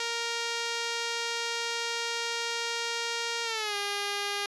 5% pulse tone with pitch glide, 466.2 to 405.9 Hz, A#4 to G#4, 0 to -40 cents, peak -18 dBFS, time 0-4.46 s, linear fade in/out 2 ms, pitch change -240 cents, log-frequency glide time 3.44-3.76 s, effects resampled to 24000 Hz

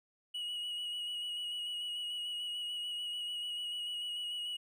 triangle tone with vibrato, 2912 Hz, F#7, 28 cents flat, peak -35 dBFS, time 0.34-4.57 s, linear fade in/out 10 ms, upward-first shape square, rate 6.8 Hz, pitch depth 17 cents each way, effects none

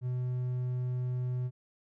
triangle tone, 125.3 Hz, B2, 25 cents sharp, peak -28 dBFS, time 0.01-1.51 s, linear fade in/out 50 ms, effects none

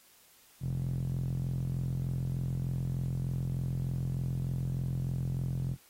sawtooth tone with band-pass filter, 43.31 Hz, F1, 14 cents flat, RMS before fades -33 dBFS, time 0.6-5.77 s, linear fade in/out 50 ms, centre 140 Hz, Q 5.4, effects white hiss -61 dBFS RMS until 5.89 s + AAC 48 kbps

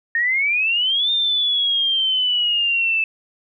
sine exponential two-way sweep, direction up then down, 1824 to 3637 to 2624 Hz, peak -16 dBFS, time 0.15-3.04 s, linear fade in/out 2 ms, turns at 1.11 s, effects none

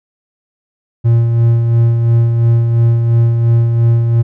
triangle tone with tremolo, 116.54 Hz, A#2, in tune, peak -4 dBFS, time 1.04-4.23 s, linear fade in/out 20 ms, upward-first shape sine, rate 2.9 Hz, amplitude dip 40%, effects none

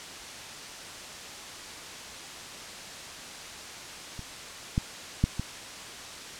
clicks, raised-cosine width 5 ms, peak -26 / -12 / -9 / -17 dBFS, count 4, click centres 4.193 / 4.779 / 5.24 / 5.396 s, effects white hiss -41 dBFS RMS until 6.39 s + low-pass 7000 Hz 12 dB/octave

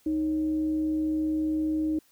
sine tone with frequency modulation, 311.1 Hz, D#4, in tune, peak -24 dBFS, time 0.06-1.99 s, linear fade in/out 5 ms, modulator 243 Hz, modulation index 0.21, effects white hiss -63 dBFS RMS until 2.11 s

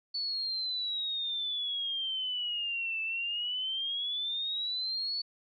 sine exponential two-way sweep, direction down then up, 4470 to 2633 to 4470 Hz, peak -31 dBFS, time 0.14-5.22 s, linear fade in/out 10 ms, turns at 3.02 s, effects none

